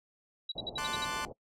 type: tone bursts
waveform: sine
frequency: 3894 Hz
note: B7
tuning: 25 cents flat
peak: -33 dBFS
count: 7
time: 0.49-1.047 s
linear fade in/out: 5 ms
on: 29 ms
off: 59 ms
type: low-pass noise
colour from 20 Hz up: white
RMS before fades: -45 dBFS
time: 0.55-1.33 s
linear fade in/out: 10 ms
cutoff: 780 Hz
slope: 48 dB/octave
type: chord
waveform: sawtooth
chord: D dominant seventh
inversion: second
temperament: equal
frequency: 880 / 1046.5 / 1174.7 / 1480 Hz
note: A5 / C6 / D6 / F#6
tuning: 0 / 0 / 0 / 0 cents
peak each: -36 dBFS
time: 0.78-1.25 s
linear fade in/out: 0 ms
effects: noise-tail reverb RT60 0.1 s tail -21 dB re dry + low-pass 10000 Hz 12 dB/octave

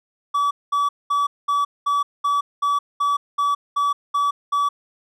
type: tone bursts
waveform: triangle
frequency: 1146 Hz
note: D6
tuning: 43 cents flat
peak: -15 dBFS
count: 12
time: 0.34-4.69 s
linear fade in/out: 10 ms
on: 170 ms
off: 210 ms
effects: none

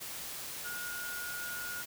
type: tone in noise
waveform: sine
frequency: 1437 Hz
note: F6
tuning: 49 cents sharp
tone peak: -39 dBFS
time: 0.64-1.83 s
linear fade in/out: 20 ms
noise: white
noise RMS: -42 dBFS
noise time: 0-1.86 s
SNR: 0 dB
effects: none

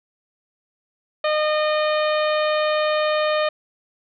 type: harmonic tone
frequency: 611 Hz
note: D#5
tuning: 32 cents flat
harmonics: 1 / 2 / 3 / 4 / 5 / 6 / 7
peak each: -19 / -25 / -29 / -31 / -33 / -35 / -36 dBFS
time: 1.24-3.49 s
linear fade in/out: 5 ms
effects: none

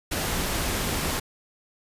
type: noise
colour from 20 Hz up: pink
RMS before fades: -27 dBFS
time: 0.11-1.2 s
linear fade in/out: 10 ms
effects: resampled to 32000 Hz

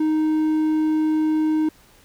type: tone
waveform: triangle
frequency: 311.1 Hz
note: D#4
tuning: in tune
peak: -15 dBFS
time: 0-1.69 s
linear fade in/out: 5 ms
effects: pink hiss -53 dBFS RMS until 2.04 s

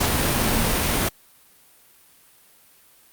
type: tone in noise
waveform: sine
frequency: 228.2 Hz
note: A#3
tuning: 37 cents flat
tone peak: -28 dBFS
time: 0.34-0.73 s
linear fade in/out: 10 ms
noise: pink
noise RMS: -21 dBFS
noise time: 0-1.09 s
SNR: -10 dB
effects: white hiss -54 dBFS RMS until 3.12 s + Opus 48 kbps

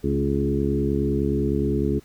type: harmonic tone with a mistuned harmonic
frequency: 69.8 Hz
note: C#2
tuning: 13 cents sharp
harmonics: 1 / 2 / 3 / 4 / 5 / 6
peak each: -27 / -27 / -27 / -27 / -27 / -27 dBFS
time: 0.03-2 s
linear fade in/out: 20 ms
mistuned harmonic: 3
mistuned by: +27 cents
effects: pink hiss -55 dBFS RMS until 2.04 s

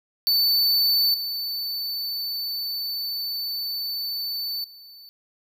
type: tone with level steps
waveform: square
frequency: 4513 Hz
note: C#8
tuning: 30 cents sharp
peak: -18 / -27 / -44 dBFS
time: 0.27-5.09 s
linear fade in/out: 0 ms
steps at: 1.14 / 4.64 s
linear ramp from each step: 2 ms
effects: none

